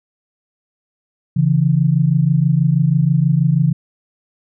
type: tone pair together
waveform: sine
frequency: 138.59 / 164.81 Hz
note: C#3 / E3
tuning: 0 / 0 cents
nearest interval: minor third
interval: 300 cents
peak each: -14 dBFS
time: 1.36-3.73 s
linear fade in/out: 10 ms
effects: none